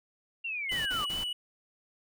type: linear sweep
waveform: sine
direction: down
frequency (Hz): 2794 to 1100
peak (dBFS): -32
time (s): 0.44-1.06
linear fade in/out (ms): 10
type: tone with vibrato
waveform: triangle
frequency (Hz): 2962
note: F#7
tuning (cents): +1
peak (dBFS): -30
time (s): 0.69-1.33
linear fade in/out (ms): 5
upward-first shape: sine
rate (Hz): 4.5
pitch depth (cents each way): 18
type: noise bursts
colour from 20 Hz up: pink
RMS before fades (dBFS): -41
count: 3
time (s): 0.71-1.242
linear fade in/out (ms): 10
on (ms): 150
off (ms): 41
effects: none